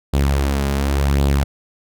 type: tone with flanger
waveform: sawtooth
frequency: 69.7 Hz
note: C#2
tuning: 10 cents sharp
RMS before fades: -17 dBFS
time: 0.13-1.44 s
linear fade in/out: 10 ms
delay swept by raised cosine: 0.24 to 4.94 ms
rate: 0.9 Hz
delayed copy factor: +0.5
effects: none